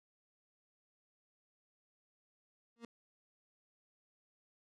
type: tone with exponential growth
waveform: 30% pulse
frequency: 233.1 Hz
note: A#3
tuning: in tune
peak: -40 dBFS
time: 2.76-2.85 s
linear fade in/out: 2 ms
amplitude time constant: 18 ms
effects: low-pass 7000 Hz 12 dB/octave